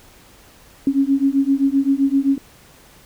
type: beating tone pair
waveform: sine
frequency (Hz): 270.9 / 278.6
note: C#4 / C#4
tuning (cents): -40 / +9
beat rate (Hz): 7.7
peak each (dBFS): -17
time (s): 0.87-2.38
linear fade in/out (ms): 2
effects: pink hiss -48 dBFS RMS until 3.05 s